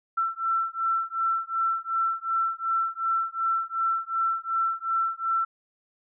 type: beating tone pair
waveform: sine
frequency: 1340 / 1342.7 Hz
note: E6 / E6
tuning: +28 / +31 cents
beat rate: 2.7 Hz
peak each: -27 dBFS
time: 0.17-5.45 s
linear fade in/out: 10 ms
effects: none

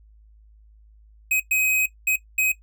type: tone bursts at uneven times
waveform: square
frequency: 2527 Hz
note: D#7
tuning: 26 cents sharp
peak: -18 dBFS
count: 4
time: 1.31-1.4 / 1.51-1.86 / 2.07-2.16 / 2.38-2.52 s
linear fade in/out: 5 ms
effects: noise-tail reverb RT60 0.1 s tail -17 dB re dry + added 53 Hz sine -49 dBFS peak until 2.62 s

